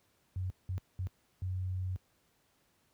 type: tone bursts at uneven times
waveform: sine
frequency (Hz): 92.5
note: F#2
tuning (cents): 0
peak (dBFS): -32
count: 4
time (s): 0.36-0.5 / 0.69-0.78 / 0.99-1.07 / 1.42-1.96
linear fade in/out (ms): 0
effects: pink hiss -72 dBFS RMS until 2.93 s + high-pass 60 Hz 12 dB/octave